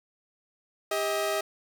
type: tone pair together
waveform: sawtooth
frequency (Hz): 400 / 635.5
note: G4 / D#5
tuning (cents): +35 / +36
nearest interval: minor sixth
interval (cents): 801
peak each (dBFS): -27 / -24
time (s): 0.91-1.41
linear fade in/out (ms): 5
effects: none